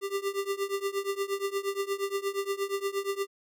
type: tone with tremolo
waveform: square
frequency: 395.9 Hz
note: G4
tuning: 17 cents sharp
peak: -26 dBFS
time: 0.01-3.27 s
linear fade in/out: 50 ms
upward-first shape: triangle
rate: 8.5 Hz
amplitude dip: 95%
effects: none